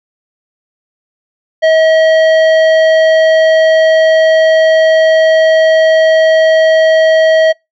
sine tone with hard clipping, 639 Hz, D#5, 46 cents sharp, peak -7 dBFS, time 1.62-7.53 s, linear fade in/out 20 ms, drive 14 dB, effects noise-tail reverb RT60 0.2 s tail -26 dB re dry + low-pass 4000 Hz 12 dB/octave

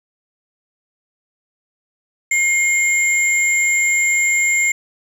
sine tone pair together, 2138 / 7306 Hz, C7 / A#8, +37 / -36 cents, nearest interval octave + major sixth, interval 2127 cents, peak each -13 / -18 dBFS, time 2.31-4.72 s, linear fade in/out 5 ms, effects tanh soft clip ceiling -9 dBFS + 8-bit

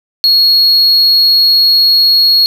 triangle tone, 4316 Hz, C#8, 47 cents flat, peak -4 dBFS, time 0.24-2.46 s, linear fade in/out 0 ms, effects none

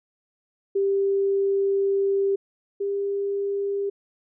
sine tone pair in turn, 394.1 / 399.4 Hz, G4 / G4, +9 / +32 cents, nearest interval unison, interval 23 cents, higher second, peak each -19 / -23 dBFS, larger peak first, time 0.75-2.36 / 2.8-3.9 s, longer first, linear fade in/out 10 ms, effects none

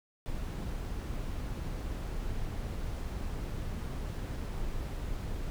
brown noise, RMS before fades -36 dBFS, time 0.26-5.5 s, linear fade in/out 0 ms, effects none

